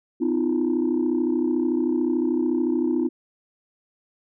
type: tone cluster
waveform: sine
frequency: 254.1 / 312 / 345.6 Hz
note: B3 / D#4 / F4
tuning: +49 / +5 / -18 cents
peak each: -23 dBFS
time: 0.2-3.09 s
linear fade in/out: 20 ms
effects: tanh soft clip ceiling -14 dBFS